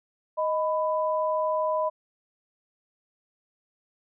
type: tone pair together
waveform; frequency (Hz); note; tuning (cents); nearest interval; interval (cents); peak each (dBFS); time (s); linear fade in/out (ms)
sine; 624 / 996.3; D#5 / B5; +5 / +15; minor sixth; 810; -25 / -27; 0.37-1.9; 20
effects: none